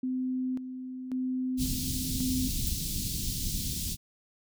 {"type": "tone with tremolo", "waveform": "sine", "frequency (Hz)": 256.4, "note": "C4", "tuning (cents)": -35, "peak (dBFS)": -28, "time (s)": [0.03, 2.48], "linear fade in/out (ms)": 5, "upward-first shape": "square", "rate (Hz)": 0.92, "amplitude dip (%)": 60}
{"type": "band-stop noise", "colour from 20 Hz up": "pink", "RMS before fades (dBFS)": -32, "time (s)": [1.57, 3.97], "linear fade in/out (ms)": 50, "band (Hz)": [240, 3800], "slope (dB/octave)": 24}
{"type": "noise with exponential decay", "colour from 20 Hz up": "violet", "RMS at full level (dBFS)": -29, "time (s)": [2.67, 2.75], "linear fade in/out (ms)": 0, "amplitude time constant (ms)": 17}
{"effects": []}